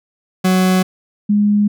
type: tone pair in turn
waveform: 40% pulse / sine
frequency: 185.6 / 206.8 Hz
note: F#3 / G#3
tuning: +6 / -7 cents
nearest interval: major second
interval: 187 cents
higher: second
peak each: -10 dBFS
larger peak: neither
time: 0.44-0.83 / 1.29-1.68 s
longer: neither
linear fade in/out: 10 ms
effects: none